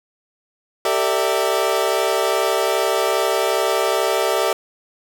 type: chord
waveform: 30% pulse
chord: E half-diminished seventh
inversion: first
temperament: equal with one note detuned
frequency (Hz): 392 / 454.5 / 587.3 / 659.3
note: G4 / Bb4 / D5 / E5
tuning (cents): 0 / -44 / 0 / 0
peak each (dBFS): -20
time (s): 0.85-4.53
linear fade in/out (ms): 2
effects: none